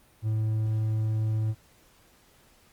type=tone; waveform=triangle; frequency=109.2 Hz; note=A2; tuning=13 cents flat; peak=-22 dBFS; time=0.22-1.55 s; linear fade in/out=50 ms; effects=pink hiss -60 dBFS RMS until 2.72 s + Opus 32 kbps